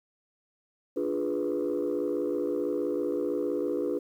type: chord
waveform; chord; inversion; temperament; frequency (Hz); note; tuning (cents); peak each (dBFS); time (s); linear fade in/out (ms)
sine; D diminished seventh; none; equal; 293.7 / 349.2 / 415.3 / 493.9; D4 / F4 / Ab4 / Cb5; 0 / 0 / 0 / 0; -31; 0.96-3.99; 10
effects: tanh soft clip ceiling -21 dBFS + 10-bit